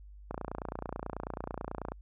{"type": "click train", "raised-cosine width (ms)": 1, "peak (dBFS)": -22, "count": 48, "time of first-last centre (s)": [0.31, 1.92], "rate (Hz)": 29.2, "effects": ["added 50 Hz sine -48 dBFS peak until 2.01 s"]}